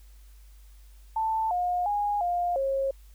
sine tone with pitch steps, 885 / 715 / 823 / 704 / 542 Hz, A5 / F5 / G#5 / F5 / C#5, +10 / +41 / -16 / +14 / -39 cents, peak -24 dBFS, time 1.16-2.91 s, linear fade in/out 5 ms, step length 350 ms, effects added 50 Hz sine -48 dBFS peak until 3.14 s + white hiss -63 dBFS RMS until 3.14 s

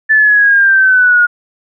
sine exponential sweep, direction down, 1757 to 1429 Hz, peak -5 dBFS, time 0.09-1.27 s, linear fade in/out 20 ms, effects none

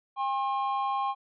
triangle tone pair together, 804.6 / 1074 Hz, G5 / C6, +45 / +45 cents, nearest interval perfect fourth, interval 500 cents, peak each -27 dBFS, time 0.16-1.15 s, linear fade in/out 50 ms, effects tanh soft clip ceiling -17 dBFS + resampled to 11025 Hz

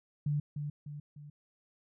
sine tone with echo, 146.83 Hz, D3, in tune, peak -28 dBFS, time 0.26-0.4 s, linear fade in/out 5 ms, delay 300 ms, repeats 3, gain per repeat -6 dB, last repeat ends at 1.3 s, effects none

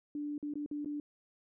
sine tone with dropouts, 293.7 Hz, D4, in tune, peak -35 dBFS, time 0.15-1 s, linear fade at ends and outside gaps 2 ms, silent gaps 0.38-0.427 / 0.538-0.555 / 0.662-0.712 / 0.847-0.858 s, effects none

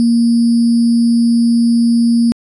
sine tone with sample-and-hold, 233.9 Hz, A#3, 6 cents sharp, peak -8 dBFS, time 0-2.32 s, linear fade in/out 0 ms, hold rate 4900 Hz, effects resampled to 24000 Hz

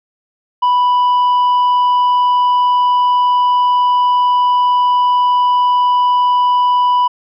triangle tone with tanh clipping, 987.8 Hz, B5, in tune, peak -10 dBFS, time 0.62-7.08 s, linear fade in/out 10 ms, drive 8 dB, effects none

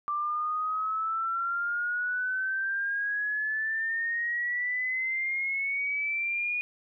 sine exponential sweep, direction up, 1174.7 to 2459 Hz, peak -27 dBFS, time 0.08-6.61 s, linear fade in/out 0 ms, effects none

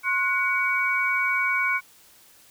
sine tone cluster, 1068 / 1467 / 2255 Hz, C6 / F#6 / C#7, +35 / -15 / +29 cents, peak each -28 / -26 / -23 dBFS, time 0.03-1.81 s, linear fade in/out 50 ms, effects white hiss -54 dBFS RMS until 2.5 s

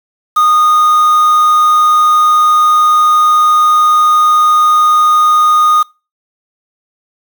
triangle tone with quantisation, 1231 Hz, D#6, 19 cents flat, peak -4 dBFS, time 0.36-5.83 s, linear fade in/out 10 ms, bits 4, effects noise-tail reverb RT60 0.3 s tail -24 dB re dry

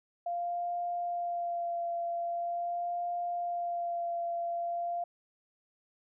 sine tone with vibrato, 693 Hz, F5, 14 cents flat, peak -31 dBFS, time 0.26-5.04 s, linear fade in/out 5 ms, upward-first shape sine, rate 0.43 Hz, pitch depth 18 cents each way, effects none

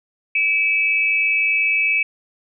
sine tone pair together, 2311 / 2594 Hz, D7 / E7, -28 / -28 cents, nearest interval major second, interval 200 cents, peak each -18 dBFS, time 0.35-2.03 s, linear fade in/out 5 ms, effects none

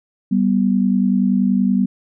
sine tone pair together, 194.4 / 244.9 Hz, G3 / B3, -14 / -14 cents, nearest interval major third, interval 400 cents, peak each -15 / -17 dBFS, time 0.31-1.86 s, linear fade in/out 10 ms, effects none

